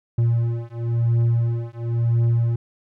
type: beating tone pair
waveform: triangle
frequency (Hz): 116.54 / 117.51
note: A#2 / A#2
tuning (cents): 0 / +14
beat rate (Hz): 0.97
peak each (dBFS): -19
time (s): 0.18-2.56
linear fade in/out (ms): 5
effects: none